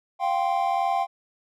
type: chord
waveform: triangle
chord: F suspended second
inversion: none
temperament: equal with one note detuned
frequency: 698.5 / 781.3 / 1046.5 Hz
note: F5 / G5 / C6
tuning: 0 / -6 / 0 cents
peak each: -24 / -22 / -28 dBFS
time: 0.19-1.07 s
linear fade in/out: 50 ms
effects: none